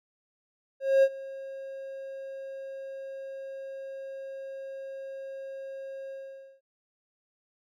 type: tone with ADSR envelope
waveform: triangle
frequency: 540 Hz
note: C#5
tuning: 45 cents flat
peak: -14 dBFS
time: 0.8-6.61 s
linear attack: 230 ms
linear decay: 55 ms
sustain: -21 dB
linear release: 500 ms
effects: none